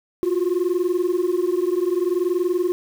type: tone pair together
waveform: sine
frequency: 347 / 367.6 Hz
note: F4 / F#4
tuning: -11 / -11 cents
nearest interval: minor second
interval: 100 cents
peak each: -19 dBFS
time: 0.23-2.72 s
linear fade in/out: 0 ms
effects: tanh soft clip ceiling -15 dBFS + 7-bit